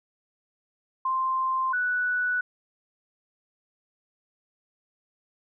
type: tone pair in turn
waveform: sine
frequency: 1046.5 / 1480 Hz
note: C6 / F#6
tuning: 0 / 0 cents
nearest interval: tritone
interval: 600 cents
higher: second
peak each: -23 dBFS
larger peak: neither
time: 1.05-1.73 / 1.73-2.41 s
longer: neither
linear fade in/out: 5 ms
effects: none